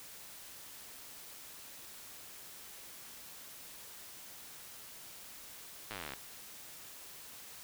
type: slowing click train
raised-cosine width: 0.3 ms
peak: -25 dBFS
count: 20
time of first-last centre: 5.91-6.136 s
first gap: 9 ms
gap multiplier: 1.03
effects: white hiss -51 dBFS RMS until 7.63 s